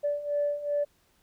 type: beating tone pair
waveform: sine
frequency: 580 / 582.6 Hz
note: D5 / D5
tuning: -22 / -14 cents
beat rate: 2.6 Hz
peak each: -31 / -27 dBFS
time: 0.03-0.85 s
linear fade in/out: 20 ms
effects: tanh soft clip ceiling -19 dBFS + pink hiss -67 dBFS RMS until 1.22 s